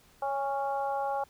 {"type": "harmonic tone with a mistuned harmonic", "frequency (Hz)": 277.7, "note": "C#4", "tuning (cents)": 3, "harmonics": [2, 3, 4, 5], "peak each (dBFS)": [-34, -30, -40, -43], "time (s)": [0.22, 1.24], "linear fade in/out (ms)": 5, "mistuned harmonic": 3, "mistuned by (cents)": -22, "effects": ["pink hiss -61 dBFS RMS until 1.29 s"]}